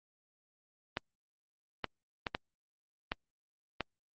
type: clicks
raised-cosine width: 0.3 ms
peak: -16 dBFS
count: 6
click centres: 0.971 / 1.843 / 2.268 / 2.349 / 3.119 / 3.807 s
effects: low-pass 5000 Hz 12 dB/octave + Opus 32 kbps